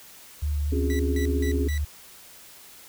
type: tone with vibrato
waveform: sine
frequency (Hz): 73.42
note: D2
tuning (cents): 0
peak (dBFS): -23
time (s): 0.42-1.85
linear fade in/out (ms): 10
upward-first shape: sine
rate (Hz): 3.9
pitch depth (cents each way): 19
type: chord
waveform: sine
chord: Db major seventh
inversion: third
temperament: equal with one note detuned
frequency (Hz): 261.6 / 277.2 / 358.2 / 415.3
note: C4 / Db4 / F4 / Ab4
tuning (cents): 0 / 0 / +44 / 0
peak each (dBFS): -33 / -29 / -33 / -30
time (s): 0.72-1.68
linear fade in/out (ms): 5
type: tone bursts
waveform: sawtooth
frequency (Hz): 1964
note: B6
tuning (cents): -10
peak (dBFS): -31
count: 4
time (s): 0.9-1.778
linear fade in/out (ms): 0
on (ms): 92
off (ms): 170
effects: white hiss -48 dBFS RMS until 2.88 s